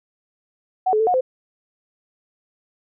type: tone with pitch steps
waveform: sine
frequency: 747 / 429.2 / 443.1 / 725 / 515 Hz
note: F#5 / A4 / A4 / F#5 / C5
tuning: +16 / -43 / +12 / -35 / -28 cents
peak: -15 dBFS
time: 0.86-1.21 s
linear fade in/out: 10 ms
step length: 70 ms
effects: none